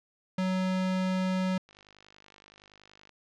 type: tone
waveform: square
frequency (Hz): 186.4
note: F#3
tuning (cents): +13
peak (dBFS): -27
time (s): 0.38-1.58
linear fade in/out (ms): 5
type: click train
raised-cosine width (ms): 0.2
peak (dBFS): -36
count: 72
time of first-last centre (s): 1.69-3.093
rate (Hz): 50.6
effects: low-pass 5000 Hz 12 dB/octave